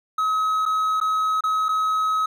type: tone with dropouts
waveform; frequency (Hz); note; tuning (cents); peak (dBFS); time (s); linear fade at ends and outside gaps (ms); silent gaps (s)
triangle; 1277; D#6; +45; -17; 0.18-2.26; 5; 0.655-0.66 / 1.002-1.012 / 1.408-1.437 / 1.685-1.689
effects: none